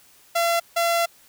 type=tone bursts at uneven times; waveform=sawtooth; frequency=680 Hz; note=F5; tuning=46 cents flat; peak=-15 dBFS; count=2; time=0.35-0.6 / 0.76-1.06 s; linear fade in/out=10 ms; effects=white hiss -54 dBFS RMS until 1.28 s